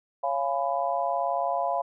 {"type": "chord", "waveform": "sine", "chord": "C# dominant seventh", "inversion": "none", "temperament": "just", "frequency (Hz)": [554.4, 693, 831.5, 997.9], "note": ["C#5", "E#5", "G#5", "B5"], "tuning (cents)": [0, -14, 2, 18], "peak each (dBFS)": [-31, -27, -32, -31], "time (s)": [0.23, 1.82], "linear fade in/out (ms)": 10, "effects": []}